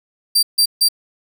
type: tone bursts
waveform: sawtooth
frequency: 4699 Hz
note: D8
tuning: in tune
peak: -8 dBFS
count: 3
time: 0.35-0.887 s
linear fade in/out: 10 ms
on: 79 ms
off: 150 ms
effects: none